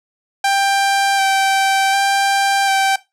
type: tone with vibrato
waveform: sawtooth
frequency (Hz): 784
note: G5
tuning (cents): 0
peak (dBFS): -9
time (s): 0.44-2.96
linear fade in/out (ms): 5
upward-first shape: square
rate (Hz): 0.67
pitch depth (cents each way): 13
effects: noise-tail reverb RT60 0.2 s tail -17 dB re dry + low-pass 10000 Hz 12 dB/octave